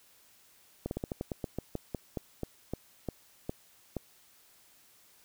slowing click train, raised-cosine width 2 ms, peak -20 dBFS, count 17, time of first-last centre 0.86-3.967 s, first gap 51 ms, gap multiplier 1.16, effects white hiss -62 dBFS RMS until 5.24 s

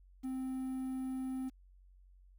triangle tone with quantisation, 260.9 Hz, C4, 5 cents flat, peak -34 dBFS, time 0.23-1.5 s, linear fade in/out 20 ms, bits 10, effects added 46 Hz sine -58 dBFS peak until 2.38 s

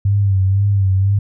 sine tone with vibrato, 98 Hz, G2, in tune, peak -11 dBFS, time 0.05-1.19 s, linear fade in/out 5 ms, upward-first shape sine, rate 2 Hz, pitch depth 58 cents each way, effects none

